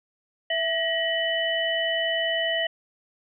sine tone cluster, 661 / 1905 / 2990 Hz, E5 / A#6 / F#7, +5 / +37 / +17 cents, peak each -27 dBFS, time 0.5-2.67 s, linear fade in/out 5 ms, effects none

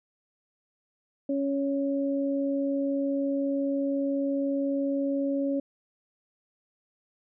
sine tone pair together, 277.2 / 557 Hz, C#4 / C#5, 0 / +8 cents, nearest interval octave, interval 1208 cents, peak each -26 / -30 dBFS, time 1.29-5.6 s, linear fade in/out 5 ms, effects none

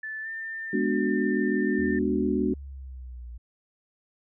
sine tone with pitch glide, 1750 to 1796.1 Hz, A6 to A6, -10 to +35 cents, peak -32 dBFS, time 0.03-1.99 s, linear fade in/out 5 ms, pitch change +45 cents, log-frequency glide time 0.22-0.28 s
sine chord, G# half-diminished seventh, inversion none, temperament equal, 207.7 / 246.9 / 293.7 / 370 Hz, G#3 / B3 / D4 / F#4, 0 / 0 / 0 / 0 cents, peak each -28 dBFS, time 0.73-2.54 s, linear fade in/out 5 ms
sine exponential sweep, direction down, 84.1 to 58.27 Hz, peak -37 dBFS, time 1.78-3.38 s, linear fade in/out 10 ms
effects none

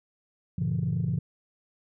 sine chord, G diminished seventh, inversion none, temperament just, 98 / 117.6 / 141.12 / 169.34 Hz, G2 / Bb2 / Db3 / Fb3, 0 / +16 / +31 / +47 cents, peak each -32 / -30 / -29 / -28 dBFS, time 0.58-1.19 s, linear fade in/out 5 ms, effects tanh soft clip ceiling -19 dBFS

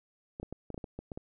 clicks, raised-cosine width 2 ms, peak -26 dBFS, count 10, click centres 0.399 / 0.43 / 0.526 / 0.703 / 0.744 / 0.778 / 0.842 / 0.99 / 1.118 / 1.175 s, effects none

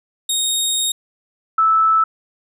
20% pulse / sine tone pair in turn, 3729 / 1311.9 Hz, A#7 / E6, 0 / -9 cents, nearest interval octave + tritone, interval 1809 cents, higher first, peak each -11 / -11 dBFS, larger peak neither, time 0.29-0.92 / 1.58-2.04 s, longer first, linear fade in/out 5 ms, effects none

